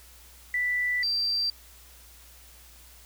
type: tone pair in turn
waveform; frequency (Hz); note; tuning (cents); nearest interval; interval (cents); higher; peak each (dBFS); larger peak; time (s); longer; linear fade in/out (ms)
sine; 1975.5 / 4699; B6 / D8; 0 / 0; octave + minor third; 1500; second; -24; neither; 0.54-1.03 / 1.03-1.5; first; 2
effects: added 60 Hz sine -53 dBFS peak until 3.05 s + white hiss -53 dBFS RMS until 3.05 s